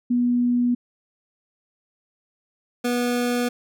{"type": "tone pair in turn", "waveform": ["sine", "25% pulse"], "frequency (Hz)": [243.5, 243.5], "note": ["B3", "B3"], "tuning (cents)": [-24, -24], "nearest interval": "unison", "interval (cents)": 0, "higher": "neither", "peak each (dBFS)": -17, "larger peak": "neither", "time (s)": [[0.1, 0.75], [2.84, 3.49]], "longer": "neither", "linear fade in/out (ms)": 10, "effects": []}